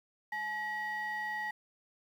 sine tone pair together, 853.8 / 1912 Hz, G#5 / A#6, +48 / +43 cents, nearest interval octave + major second, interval 1395 cents, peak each -36 / -34 dBFS, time 0.32-1.51 s, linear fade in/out 5 ms, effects tanh soft clip ceiling -31 dBFS + 10-bit

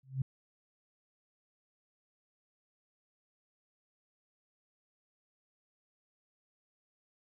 sine tone with exponential growth, 132.8 Hz, C3, 26 cents sharp, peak -26 dBFS, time 0.03-0.22 s, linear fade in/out 5 ms, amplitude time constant 40 ms, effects none

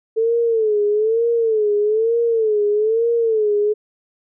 sine tone with vibrato, 440 Hz, A4, in tune, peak -14 dBFS, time 0.16-3.74 s, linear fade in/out 20 ms, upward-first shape sine, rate 1.1 Hz, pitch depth 110 cents each way, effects none

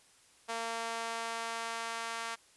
sawtooth tone with high-pass filter sweep, 229.1 Hz, A#3, 30 cents flat, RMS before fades -38 dBFS, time 0.48-2.36 s, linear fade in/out 20 ms, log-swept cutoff 710 to 1100 Hz, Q 1.2, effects white hiss -63 dBFS RMS until 2.56 s + resampled to 24000 Hz

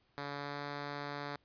5% pulse tone with pitch glide, 142.9 to 143.98 Hz, D3 to D3, -47 to -34 cents, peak -28 dBFS, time 0.18-1.36 s, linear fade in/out 0 ms, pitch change +13 cents, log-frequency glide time 0.37-0.57 s, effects pink hiss -73 dBFS RMS until 1.44 s + resampled to 11025 Hz

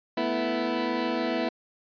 20% pulse chord, A suspended second, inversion none, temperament equal, 220 / 246.9 / 329.6 Hz, A3 / B3 / E4, 0 / 0 / 0 cents, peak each -29 / -24 / -24 dBFS, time 0.17-1.49 s, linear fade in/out 5 ms, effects resampled to 11025 Hz

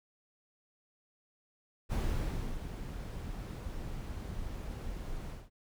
brown noise with ADSR envelope, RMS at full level -31 dBFS, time 1.89-5.5 s, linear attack 38 ms, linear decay 650 ms, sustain -9 dB, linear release 190 ms, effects none

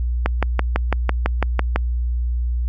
click train, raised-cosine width 0.5 ms, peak -3 dBFS, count 10, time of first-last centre 0.26-1.76 s, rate 6 Hz, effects added 60 Hz sine -18 dBFS peak until 2.68 s

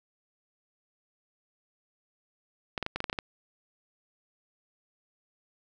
clicks, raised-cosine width 0.3 ms, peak -15 dBFS, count 9, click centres 2.778 / 2.827 / 2.864 / 2.96 / 3.004 / 3.042 / 3.098 / 3.129 / 3.188 s, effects none

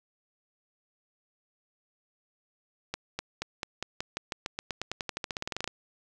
accelerating click train, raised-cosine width 0.2 ms, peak -15 dBFS, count 26, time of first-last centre 2.94-5.676 s, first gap 250 ms, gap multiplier 0.92, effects none

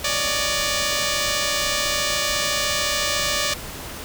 5% pulse tone pair together, 570.1 / 604 Hz, C#5 / D5, +48 / +48 cents, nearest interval minor second, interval 100 cents, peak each -12 dBFS, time 0.04-3.54 s, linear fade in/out 5 ms, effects pink hiss -34 dBFS RMS until 4.04 s

